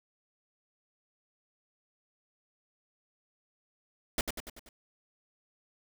pink noise with echo, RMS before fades -29 dBFS, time 4.18-4.21 s, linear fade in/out 2 ms, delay 96 ms, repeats 5, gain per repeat -5 dB, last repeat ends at 4.69 s, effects none

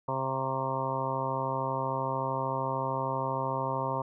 harmonic tone with a mistuned harmonic, 133.1 Hz, C3, 30 cents sharp, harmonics 1 / 2 / 3 / 4 / 5 / 6 / 7 / 8 / 9, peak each -36 / -41 / -40 / -36 / -38 / -44 / -33 / -36 / -42 dBFS, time 0.08-4.02 s, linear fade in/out 5 ms, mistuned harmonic 9, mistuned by -54 cents, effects none

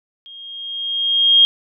sine tone with level ramp, 3240 Hz, G#7, 43 cents flat, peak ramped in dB -36 to -6 dBFS, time 0.26-1.45 s, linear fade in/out 0 ms, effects none

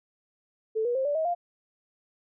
sine tone with pitch steps, 440 / 482.6 / 529.3 / 580.6 / 636.8 / 698.5 Hz, A4 / B4 / C5 / D5 / D#5 / F5, 0 / -40 / +20 / -20 / +40 / 0 cents, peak -24 dBFS, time 0.75-1.35 s, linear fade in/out 20 ms, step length 100 ms, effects none

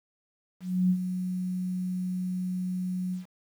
sine tone with ADSR envelope, 182.9 Hz, F#3, 20 cents flat, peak -19 dBFS, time 0.6-3.26 s, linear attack 300 ms, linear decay 68 ms, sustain -9 dB, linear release 130 ms, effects 9-bit

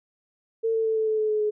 sine tone with pitch steps, 451.2 / 447 / 442.9 / 438.9 / 434.8 / 430.8 / 426.9 / 422.9 Hz, A4 / A4 / A4 / A4 / A4 / A4 / G#4 / G#4, +44 / +27 / +11 / -4 / -21 / -37 / +48 / +31 cents, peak -21 dBFS, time 0.63-1.51 s, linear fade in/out 20 ms, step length 110 ms, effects none

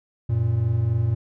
triangle tone pair together, 92.58 / 116.4 Hz, F#2 / A#2, +2 / -2 cents, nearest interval major third, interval 396 cents, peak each -23 / -18 dBFS, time 0.29-1.15 s, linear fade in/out 10 ms, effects none

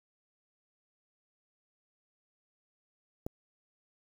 click, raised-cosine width 2 ms, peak -22 dBFS, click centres 3.265 s, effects 8-bit

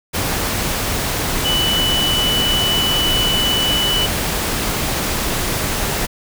sine tone in noise, 2974 Hz, F#7, 8 cents sharp, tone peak -16 dBFS, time 1.44-4.07 s, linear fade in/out 20 ms, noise pink, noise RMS -20 dBFS, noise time 0.13-6.07 s, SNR +1 dB, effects none

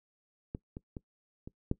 clicks, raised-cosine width 3 ms, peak -23 / -28 / -27 / -30 / -16 dBFS, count 5, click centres 0.549 / 0.769 / 0.968 / 1.475 / 1.714 s, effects noise-tail reverb RT60 0.1 s tail -21 dB re dry

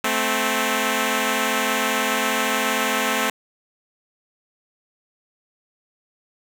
5% pulse tone pair together, 218.7 / 261 Hz, A3 / C4, -10 / -4 cents, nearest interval minor third, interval 306 cents, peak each -11 dBFS, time 0.04-3.3 s, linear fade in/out 2 ms, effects none

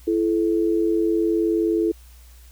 sine tone pair together, 333.9 / 433.3 Hz, E4 / A4, +22 / -27 cents, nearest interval perfect fourth, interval 451 cents, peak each -19 / -22 dBFS, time 0.07-1.92 s, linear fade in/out 10 ms, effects added 60 Hz sine -44 dBFS peak until 2.51 s + white hiss -54 dBFS RMS until 2.51 s

